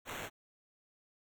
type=noise with sample-and-hold; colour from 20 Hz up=white; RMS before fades=-42 dBFS; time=0.05-0.3 s; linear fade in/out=50 ms; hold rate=4900 Hz; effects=none